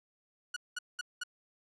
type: tone bursts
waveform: sawtooth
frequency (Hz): 1459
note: F#6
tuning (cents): -25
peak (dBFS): -31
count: 4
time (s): 0.54-1.236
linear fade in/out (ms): 5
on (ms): 24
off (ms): 200
effects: resampled to 22050 Hz + 12-bit